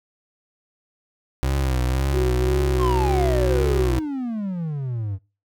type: tone with vibrato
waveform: 30% pulse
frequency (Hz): 65.41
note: C2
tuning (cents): 0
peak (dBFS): -17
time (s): 1.43-3.99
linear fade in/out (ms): 0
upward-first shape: triangle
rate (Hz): 1.9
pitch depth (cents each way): 100
type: tone with tremolo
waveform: sine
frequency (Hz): 370.3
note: F#4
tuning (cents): +1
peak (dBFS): -20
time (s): 2.12-3.9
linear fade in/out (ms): 50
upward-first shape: sine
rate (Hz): 3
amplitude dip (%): 25
type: exponential sweep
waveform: triangle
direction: down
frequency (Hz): 1108.7 to 92.7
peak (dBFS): -22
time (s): 2.78-5.19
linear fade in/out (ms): 50
effects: noise-tail reverb RT60 0.3 s tail -22 dB re dry